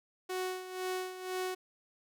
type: tone with tremolo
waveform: sawtooth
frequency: 370 Hz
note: F#4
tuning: in tune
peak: -29 dBFS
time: 0.29-1.55 s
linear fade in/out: 10 ms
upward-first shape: sine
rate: 2 Hz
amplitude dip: 70%
effects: none